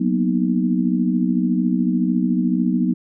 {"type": "chord", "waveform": "sine", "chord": "B major seventh", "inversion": "second", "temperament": "equal", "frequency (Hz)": [185, 233.1, 246.9, 311.1], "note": ["F#3", "A#3", "B3", "D#4"], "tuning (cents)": [0, 0, 0, 0], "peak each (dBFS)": [-20, -24, -20, -24], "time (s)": [0, 2.94], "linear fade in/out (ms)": 10, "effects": []}